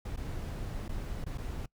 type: noise with dropouts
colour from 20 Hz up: brown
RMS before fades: -37 dBFS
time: 0.05-1.66 s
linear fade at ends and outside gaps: 5 ms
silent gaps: 0.162-0.172 / 0.882-0.891 / 1.243-1.263 / 1.376-1.381 s
effects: noise-tail reverb RT60 0.1 s tail -23 dB re dry